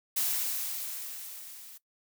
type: noise with level ramp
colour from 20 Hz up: blue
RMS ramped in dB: -28 to -49 dBFS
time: 0.16-1.78 s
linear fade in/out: 10 ms
effects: noise-tail reverb RT60 0.1 s tail -18 dB re dry